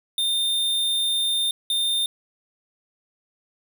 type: tone bursts at uneven times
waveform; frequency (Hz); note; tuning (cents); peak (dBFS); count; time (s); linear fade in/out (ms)
square; 3624; A#7; -50; -21; 2; 0.18-1.51 / 1.7-2.06; 2
effects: none